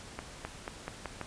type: accelerating click train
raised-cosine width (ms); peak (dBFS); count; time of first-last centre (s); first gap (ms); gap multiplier
0.5; -21; 6; 0.19-1.213; 260; 0.88
effects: pink hiss -48 dBFS RMS until 1.26 s + resampled to 22050 Hz